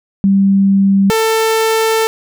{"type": "tone pair in turn", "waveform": ["sine", "sawtooth"], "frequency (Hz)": [196, 445.1], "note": ["G3", "A4"], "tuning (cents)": [0, 20], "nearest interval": "octave + major second", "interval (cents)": 1420, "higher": "second", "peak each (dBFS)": -7, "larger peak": "neither", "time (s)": [[0.24, 1.1], [1.1, 2.07]], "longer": "second", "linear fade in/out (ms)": 0, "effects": []}